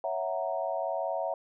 sine chord, F# dominant seventh, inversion second, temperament equal, 554.4 / 659.3 / 740 / 932.3 Hz, C#5 / E5 / F#5 / A#5, 0 / 0 / 0 / 0 cents, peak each -35 / -32 / -35 / -38 dBFS, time 0.04-1.34 s, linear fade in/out 2 ms, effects none

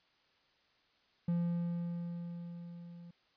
triangle tone with level ramp, 172 Hz, F3, 26 cents flat, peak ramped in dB -27 to -47 dBFS, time 1.28-3.11 s, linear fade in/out 5 ms, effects white hiss -71 dBFS RMS until 3.36 s + resampled to 11025 Hz

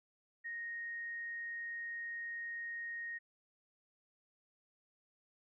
sine tone, 1864.7 Hz, A#6, in tune, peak -40 dBFS, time 0.44-3.19 s, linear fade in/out 20 ms, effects none

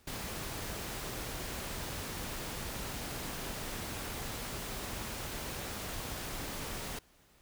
pink noise, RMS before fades -40 dBFS, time 0.07-6.99 s, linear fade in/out 5 ms, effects pink hiss -65 dBFS RMS until 7.41 s

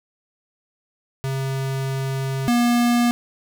square tone pair in turn, 134.4 / 239.5 Hz, C3 / A#3, +47 / +47 cents, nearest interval minor seventh, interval 1000 cents, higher second, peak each -23 / -16 dBFS, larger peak second, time 1.24-2.48 / 2.48-3.11 s, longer first, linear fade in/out 0 ms, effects none

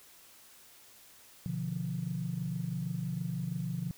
sine tone cluster, 124.9 / 147.7 / 173.9 Hz, B2 / D3 / F3, +20 / +10 / -7 cents, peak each -38 / -37 / -35 dBFS, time 1.46-3.91 s, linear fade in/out 0 ms, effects tanh soft clip ceiling -23 dBFS + white hiss -57 dBFS RMS until 3.97 s

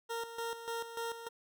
20% pulse tone with tremolo, 462.3 Hz, A#4, 14 cents flat, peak -31 dBFS, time 0.09-1.29 s, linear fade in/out 20 ms, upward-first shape square, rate 3.4 Hz, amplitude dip 65%, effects none

